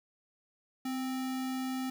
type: tone with sample-and-hold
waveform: sine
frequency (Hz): 258.4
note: C4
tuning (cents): -21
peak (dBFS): -32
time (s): 0.85-1.9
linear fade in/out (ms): 5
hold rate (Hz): 1050
effects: none